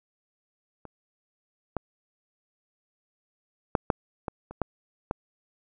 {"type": "clicks", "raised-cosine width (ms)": 1, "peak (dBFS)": [-28, -14, -7, -7, -16, -26, -11, -13], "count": 8, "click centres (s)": [0.853, 1.767, 3.752, 3.902, 4.282, 4.51, 4.617, 5.111], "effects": []}